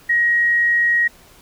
sine tone, 1890 Hz, A#6, 23 cents sharp, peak -13 dBFS, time 0.09-1.08 s, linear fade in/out 10 ms, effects pink hiss -48 dBFS RMS until 1.41 s

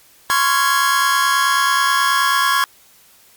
45% pulse chord, Db major seventh, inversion third, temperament just, 1039.4 / 1108.7 / 1385.9 / 1663.1 Hz, C6 / Db6 / F6 / Ab6, -12 / 0 / -14 / +2 cents, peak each -20 / -18 / -23 / -19 dBFS, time 0.3-2.64 s, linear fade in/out 0 ms, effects white hiss -50 dBFS RMS until 3.36 s + Opus 48 kbps

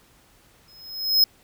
square tone with exponential growth, 5130 Hz, E8, 48 cents flat, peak -12 dBFS, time 0.68-1.24 s, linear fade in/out 2 ms, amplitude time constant 120 ms, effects pink hiss -57 dBFS RMS until 1.43 s

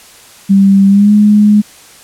sine tone with pitch glide, 196 to 208.9 Hz, G3 to G#3, 0 to +10 cents, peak -3 dBFS, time 0.49-1.62 s, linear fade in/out 20 ms, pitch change +110 cents, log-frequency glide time 0.88-1.12 s, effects white hiss -38 dBFS RMS until 2.03 s + low-pass 11000 Hz 12 dB/octave

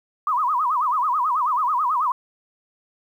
sine tone with vibrato, 1104 Hz, C#6, 7 cents flat, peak -18 dBFS, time 0.27-2.12 s, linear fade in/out 2 ms, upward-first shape sine, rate 9.2 Hz, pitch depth 250 cents each way, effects 9-bit

